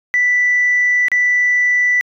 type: tone with dropouts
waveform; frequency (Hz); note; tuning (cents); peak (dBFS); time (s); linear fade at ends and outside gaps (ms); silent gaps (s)
sine; 1975.5; B6; 0; -10; 0.14-2.01; 0; 1.083-1.117
effects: tanh soft clip ceiling -7 dBFS